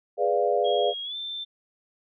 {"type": "chord", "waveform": "sine", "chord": "G# diminished seventh", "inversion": "none", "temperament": "equal", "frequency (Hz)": [415.3, 493.9, 587.3, 698.5], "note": ["G#4", "B4", "D5", "F5"], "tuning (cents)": [0, 0, 0, 0], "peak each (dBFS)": -26, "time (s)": [0.17, 0.94], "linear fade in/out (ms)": 50}
{"type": "tone with pitch glide", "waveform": "sine", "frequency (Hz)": [3280, 3556], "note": ["G#7", "A7"], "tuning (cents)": [-22, 18], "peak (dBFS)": -31, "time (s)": [0.64, 1.45], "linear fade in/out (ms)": 20, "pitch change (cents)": 140, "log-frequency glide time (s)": [1.03, 1.16]}
{"effects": []}